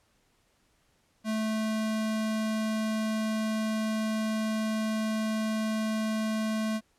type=tone; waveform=square; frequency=218.3 Hz; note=A3; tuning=13 cents flat; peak=-28 dBFS; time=1.24-6.81 s; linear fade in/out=50 ms; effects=pink hiss -69 dBFS RMS until 6.98 s + low-pass 11000 Hz 12 dB/octave